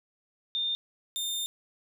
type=tone pair in turn; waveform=sine / sawtooth; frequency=3621 / 3621 Hz; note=A7 / A7; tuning=+49 / +49 cents; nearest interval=unison; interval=0 cents; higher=neither; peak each=-27 dBFS; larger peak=neither; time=0.55-0.75 / 1.16-1.46 s; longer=second; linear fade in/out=0 ms; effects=none